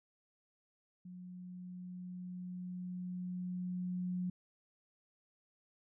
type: tone with level ramp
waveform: sine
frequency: 180.7 Hz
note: F#3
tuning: 41 cents flat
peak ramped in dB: -47 to -34 dBFS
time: 1.05-4.3 s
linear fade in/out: 5 ms
effects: none